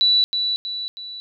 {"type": "tone with echo", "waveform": "sine", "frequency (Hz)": 3951, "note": "B7", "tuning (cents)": 0, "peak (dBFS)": -13, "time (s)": [0.01, 0.24], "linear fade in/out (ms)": 0, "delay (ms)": 320, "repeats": 3, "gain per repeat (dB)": -6, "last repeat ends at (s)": 1.2, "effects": []}